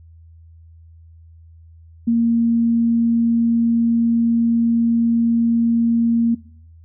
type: tone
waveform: sine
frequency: 232 Hz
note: A#3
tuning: 8 cents flat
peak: -13 dBFS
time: 2.07-6.35 s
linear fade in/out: 10 ms
effects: noise-tail reverb RT60 0.6 s tail -22 dB re dry + added 82 Hz sine -42 dBFS peak until 6.84 s